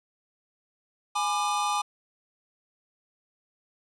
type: chord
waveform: square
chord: G# diminished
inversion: none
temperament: just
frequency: 830.6 / 996.7 / 1196.1 Hz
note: G#5 / B5 / D6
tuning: 0 / +16 / +31 cents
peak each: -29 / -34 / -29 dBFS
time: 1.15-1.82 s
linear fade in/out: 10 ms
effects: resampled to 24000 Hz